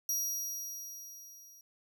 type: tone with level ramp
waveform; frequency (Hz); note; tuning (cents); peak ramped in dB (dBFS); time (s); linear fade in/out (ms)
sawtooth; 5740; F8; +47; -27 to -52; 0.09-1.61; 2
effects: none